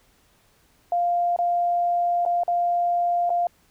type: tone with dropouts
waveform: sine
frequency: 698.5 Hz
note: F5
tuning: in tune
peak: -19 dBFS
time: 0.92-3.47 s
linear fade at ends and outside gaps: 2 ms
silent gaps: 1.363-1.388 / 2.252-2.261 / 2.435-2.479 / 3.295-3.302 s
effects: pink hiss -61 dBFS RMS until 3.7 s